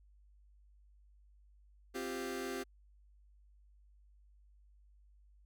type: chord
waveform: sawtooth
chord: C suspended fourth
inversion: none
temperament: just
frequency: 261.6 / 348.8 / 392.4 Hz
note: C4 / F4 / G4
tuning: 0 / -2 / +2 cents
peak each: -39 / -40 / -37 dBFS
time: 1.94-2.64 s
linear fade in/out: 20 ms
effects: added 50 Hz sine -61 dBFS peak until 5.45 s